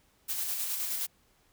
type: noise with tremolo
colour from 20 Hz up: blue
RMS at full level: -32 dBFS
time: 0.28-1.07 s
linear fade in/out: 20 ms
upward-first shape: square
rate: 9.6 Hz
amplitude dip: 30%
effects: pink hiss -67 dBFS RMS until 1.52 s